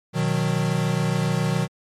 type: chord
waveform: square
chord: B major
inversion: none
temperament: equal with one note detuned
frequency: 123.47 / 155.56 / 182.77 Hz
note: B2 / D#3 / F#3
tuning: 0 / 0 / -21 cents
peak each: -26 / -24 / -26 dBFS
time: 0.13-1.68 s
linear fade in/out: 50 ms
effects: low-pass 10000 Hz 12 dB/octave + MP3 64 kbps